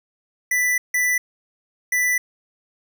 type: tone bursts at uneven times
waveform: square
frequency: 1982 Hz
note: B6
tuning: 6 cents sharp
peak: -18 dBFS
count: 3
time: 0.51-0.78 / 0.94-1.18 / 1.92-2.18 s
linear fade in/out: 5 ms
effects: none